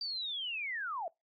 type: linear sweep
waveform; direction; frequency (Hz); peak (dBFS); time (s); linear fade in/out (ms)
sine; down; 4699 to 622.3; -35; 0.01-1.08; 2
effects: noise-tail reverb RT60 0.2 s tail -24 dB re dry + AAC 32 kbps